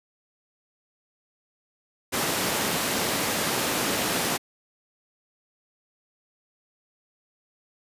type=high-pass noise; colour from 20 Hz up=pink; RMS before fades=-26 dBFS; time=2.12-4.38 s; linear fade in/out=20 ms; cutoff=190 Hz; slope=12 dB/octave; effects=resampled to 32000 Hz